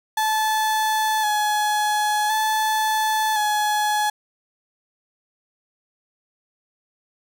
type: tone with vibrato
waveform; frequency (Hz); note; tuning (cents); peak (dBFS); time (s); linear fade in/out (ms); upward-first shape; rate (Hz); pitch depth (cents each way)
35% pulse; 856; A5; -48; -17; 0.17-4.1; 5; square; 0.47; 25
effects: none